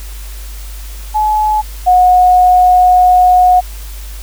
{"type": "tone pair in turn", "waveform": "sine", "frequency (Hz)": [854, 727.6], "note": ["G#5", "F#5"], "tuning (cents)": [48, -29], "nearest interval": "minor third", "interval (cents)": 277, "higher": "first", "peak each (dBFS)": [-9, -4], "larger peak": "second", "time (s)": [[1.14, 1.62], [1.86, 3.61]], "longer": "second", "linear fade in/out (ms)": 20, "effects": ["added 50 Hz sine -24 dBFS peak until 4.22 s", "white hiss -35 dBFS RMS until 4.22 s"]}